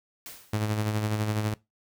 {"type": "noise with exponential decay", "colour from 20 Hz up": "white", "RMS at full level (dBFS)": -39, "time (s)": [0.26, 0.72], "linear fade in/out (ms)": 1, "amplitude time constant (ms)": 99}
{"type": "tone with tremolo", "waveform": "sawtooth", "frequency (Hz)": 106.8, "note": "G#2", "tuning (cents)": 49, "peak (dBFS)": -20, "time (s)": [0.53, 1.54], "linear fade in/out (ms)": 5, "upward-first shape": "sine", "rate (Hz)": 12, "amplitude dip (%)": 45}
{"effects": ["noise-tail reverb RT60 0.2 s tail -20 dB re dry"]}